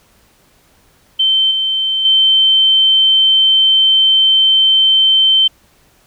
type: tone with level steps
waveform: sine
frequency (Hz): 3100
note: G7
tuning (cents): -20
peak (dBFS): -9 / -13 / -7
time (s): 1.19-5.48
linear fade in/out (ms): 10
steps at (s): 1.51 / 2.05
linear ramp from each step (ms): 2
effects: pink hiss -52 dBFS RMS until 6.06 s